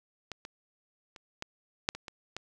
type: clicks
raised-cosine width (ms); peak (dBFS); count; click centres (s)
0.2; -21 / -25 / -30 / -19 / -9 / -23 / -24 / -20; 8; 0.317 / 0.451 / 1.162 / 1.424 / 1.889 / 1.95 / 2.082 / 2.366
effects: none